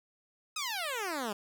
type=exponential sweep; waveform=10% pulse; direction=down; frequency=1300 to 196 Hz; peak=-25 dBFS; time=0.56-1.33 s; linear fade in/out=5 ms; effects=none